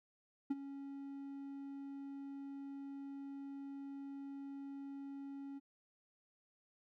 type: tone with ADSR envelope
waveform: triangle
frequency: 277.2 Hz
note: C#4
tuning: in tune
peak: -29 dBFS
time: 0.5-5.6 s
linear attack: 10 ms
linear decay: 30 ms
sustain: -14 dB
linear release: 27 ms
effects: none